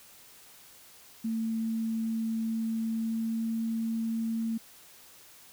sine tone with pitch glide, 224.4 to 226 Hz, A3 to A3, +34 to +47 cents, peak -28 dBFS, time 1.24-4.58 s, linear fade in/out 10 ms, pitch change +13 cents, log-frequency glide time 2.65-3.54 s, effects white hiss -54 dBFS RMS until 5.52 s

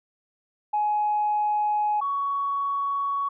sine tone pair in turn, 840 / 1119.2 Hz, G#5 / C#6, +19 / +16 cents, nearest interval perfect fourth, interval 497 cents, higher second, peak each -20 / -23 dBFS, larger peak first, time 0.73-2.01 / 2.01-3.29 s, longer neither, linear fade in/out 10 ms, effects tanh soft clip ceiling -16 dBFS

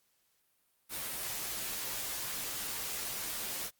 white noise with comb filter, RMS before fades -38 dBFS, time 0.89-3.71 s, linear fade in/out 50 ms, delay 12 ms, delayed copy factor -0.55, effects white hiss -74 dBFS RMS until 3.79 s + Opus 48 kbps

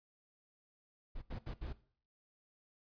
brown noise bursts at uneven times, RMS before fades -42 dBFS, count 4, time 1.15-1.22 / 1.3-1.39 / 1.46-1.54 / 1.61-1.73 s, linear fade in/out 10 ms, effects noise-tail reverb RT60 0.5 s tail -17 dB re dry + resampled to 11025 Hz

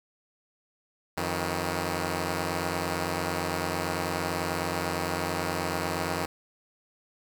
5% pulse tone pair together, 89 / 158.58 Hz, F2 / D#3, +33 / +33 cents, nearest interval minor seventh, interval 1000 cents, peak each -19 / -20 dBFS, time 1.17-6.26 s, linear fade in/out 5 ms, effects none

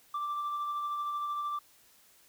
sine tone with tremolo, 1174.7 Hz, D6, in tune, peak -28 dBFS, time 0.14-1.59 s, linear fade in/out 5 ms, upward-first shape sine, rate 13 Hz, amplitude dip 35%, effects tanh soft clip ceiling -30 dBFS + white hiss -62 dBFS RMS until 2.28 s

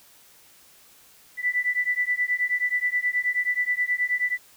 sine beating tone pair, 1975.5 / 1984.9 Hz, B6 / B6, 0 / +8 cents, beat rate 9.4 Hz, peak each -25 dBFS, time 1.37-4.38 s, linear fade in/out 50 ms, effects white hiss -54 dBFS RMS until 4.56 s

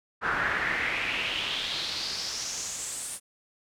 brown noise with band-pass filter sweep, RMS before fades -31 dBFS, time 0.21-3.2 s, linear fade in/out 50 ms, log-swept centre 1400 to 9500 Hz, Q 4, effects none

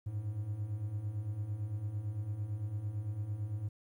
triangle beating tone pair, 98 / 106.9 Hz, G2 / A2, 0 / -49 cents, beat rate 8.9 Hz, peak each -40 / -34 dBFS, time 0.06-3.69 s, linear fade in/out 10 ms, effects 12-bit

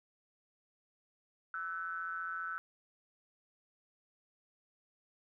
triangle ring-modulated tone, 87.31 Hz, F2, in tune, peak -32 dBFS, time 1.54-2.58 s, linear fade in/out 0 ms, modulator 1410 Hz, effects none

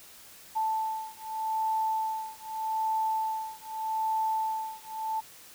sine beating tone pair, 880 / 880.82 Hz, A5 / A5, 0 / +2 cents, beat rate 0.82 Hz, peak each -31 dBFS, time 0.55-5.21 s, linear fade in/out 20 ms, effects white hiss -51 dBFS RMS until 5.54 s

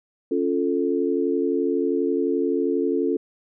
sine chord, Db augmented, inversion none, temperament equal, 277.2 / 349.2 / 440 Hz, Db4 / F4 / A4, 0 / 0 / 0 cents, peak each -24 dBFS, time 0.31-3.17 s, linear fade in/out 5 ms, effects none

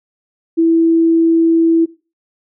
sine tone, 329.6 Hz, E4, in tune, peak -8 dBFS, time 0.57-1.86 s, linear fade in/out 20 ms, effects noise-tail reverb RT60 0.3 s tail -18 dB re dry

